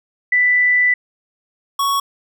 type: tone pair in turn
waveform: sine / square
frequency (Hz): 1983 / 1112.9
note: B6 / C#6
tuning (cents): +7 / +6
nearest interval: minor seventh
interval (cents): 1001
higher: first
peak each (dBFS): -11 / -16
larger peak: first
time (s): 0.32-0.94 / 1.79-2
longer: first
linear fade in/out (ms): 5
effects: none